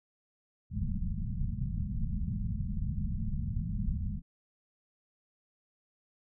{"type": "low-pass noise", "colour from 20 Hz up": "pink", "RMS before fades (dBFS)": -33, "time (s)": [0.7, 4.22], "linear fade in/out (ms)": 50, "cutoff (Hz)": 220, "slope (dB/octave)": 96, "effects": []}